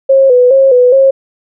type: tone with vibrato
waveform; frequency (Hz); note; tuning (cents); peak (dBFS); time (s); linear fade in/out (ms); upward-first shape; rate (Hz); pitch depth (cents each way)
sine; 517; C5; -21; -3; 0.09-1.11; 10; square; 2.4; 72
effects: none